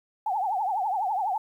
sine tone with vibrato, 802 Hz, G5, 39 cents sharp, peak -24 dBFS, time 0.26-1.38 s, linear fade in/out 5 ms, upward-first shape triangle, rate 12 Hz, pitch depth 210 cents each way, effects 10-bit

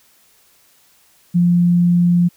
sine tone, 174.61 Hz, F3, in tune, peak -10 dBFS, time 1.34-2.29 s, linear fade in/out 20 ms, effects white hiss -54 dBFS RMS until 2.36 s

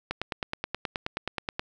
click train, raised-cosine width 0.3 ms, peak -13 dBFS, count 15, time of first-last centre 0.11-1.595 s, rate 9.43 Hz, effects none

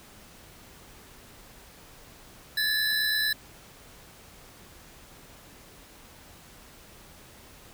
square tone cluster, 1713 / 1782 / 3988 Hz, A6 / A6 / B7, -47 / +22 / +16 cents, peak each -28 / -35 / -28 dBFS, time 2.57-3.33 s, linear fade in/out 5 ms, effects pink hiss -51 dBFS RMS until 7.73 s

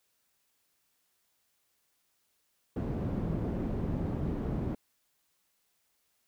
white low-pass noise, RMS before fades -33 dBFS, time 2.76-4.75 s, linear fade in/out 5 ms, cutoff 250 Hz, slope 12 dB/octave, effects white hiss -75 dBFS RMS until 6.27 s

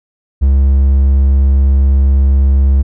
triangle tone, 68 Hz, C#2, 33 cents flat, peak -4 dBFS, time 0.41-2.83 s, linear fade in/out 20 ms, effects none

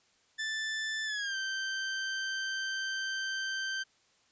sawtooth tone with pitch glide, 1760 to 1559 Hz, A6 to G6, 0 to -10 cents, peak -29 dBFS, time 0.38-3.84 s, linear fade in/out 20 ms, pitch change -210 cents, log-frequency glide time 1.05-1.36 s, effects white hiss -68 dBFS RMS until 4.31 s + resampled to 16000 Hz

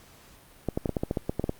clicks, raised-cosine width 2 ms, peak -13 dBFS, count 12, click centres 0.687 / 0.775 / 0.858 / 0.893 / 0.968 / 1.035 / 1.111 / 1.172 / 1.295 / 1.396 / 1.441 / 1.494 s, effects pink hiss -54 dBFS RMS until 1.59 s + Opus 48 kbps

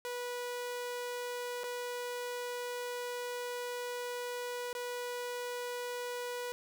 sawtooth tone with dropouts, 489.1 Hz, B4, 17 cents flat, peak -33 dBFS, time 0.05-6.52 s, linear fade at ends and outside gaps 0 ms, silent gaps 1.635-1.64 / 4.729-4.751 s, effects none

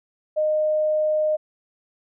sine tone, 615 Hz, D#5, 20 cents flat, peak -18 dBFS, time 0.36-1.37 s, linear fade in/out 20 ms, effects none

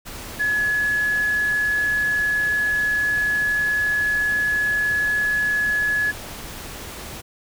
sine tone in noise, 1697 Hz, G#6, 37 cents sharp, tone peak -18 dBFS, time 0.39-6.12 s, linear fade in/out 20 ms, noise pink, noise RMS -35 dBFS, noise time 0.05-7.22 s, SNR +14 dB, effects none

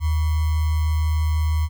sine tone with sample-and-hold, 78.1 Hz, D#2, 7 cents sharp, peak -17 dBFS, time 0-1.69 s, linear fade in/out 50 ms, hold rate 1050 Hz, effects none

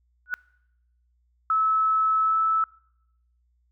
sine tone with exponential growth, 1473 Hz, F#6, 8 cents flat, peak -19 dBFS, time 0.26-0.34 s, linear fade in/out 0 ms, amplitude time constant 16 ms
sine tone with pitch glide, 1300 to 1309.8 Hz, E6 to E6, -24 to -11 cents, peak -19 dBFS, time 1.5-2.64 s, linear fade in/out 2 ms, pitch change +13 cents, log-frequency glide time 2.22-2.37 s
effects noise-tail reverb RT60 0.8 s tail -24 dB re dry + added 60 Hz sine -64 dBFS peak until 3.71 s

